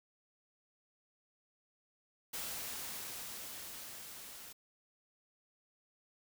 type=noise with level ramp; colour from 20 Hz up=white; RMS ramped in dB=-41 to -51 dBFS; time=2.33-4.53 s; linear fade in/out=10 ms; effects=none